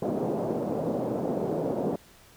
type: band-pass noise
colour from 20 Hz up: white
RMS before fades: -29 dBFS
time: 0.02-1.96 s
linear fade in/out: 5 ms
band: 140 to 600 Hz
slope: 24 dB/octave
effects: pink hiss -55 dBFS RMS until 2.36 s